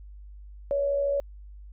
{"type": "tone with amplitude modulation", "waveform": "sine", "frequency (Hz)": 564, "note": "C#5", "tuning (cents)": 30, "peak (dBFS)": -21, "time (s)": [0.71, 1.2], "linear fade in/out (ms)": 0, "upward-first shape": "sine", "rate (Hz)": 73.1, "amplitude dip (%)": 40, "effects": ["added 50 Hz sine -42 dBFS peak until 1.72 s"]}